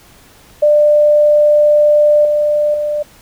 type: tone with level steps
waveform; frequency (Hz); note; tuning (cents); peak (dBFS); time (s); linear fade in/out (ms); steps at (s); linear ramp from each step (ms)
sine; 595; D5; +22; -6 / -10 / -14; 0.62-3.03; 10; 2.25 / 2.74; 2
effects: pink hiss -44 dBFS RMS until 3.21 s